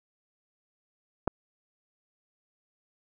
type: clicks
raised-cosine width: 1 ms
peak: -28 / -11 dBFS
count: 2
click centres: 1.274 / 1.277 s
effects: none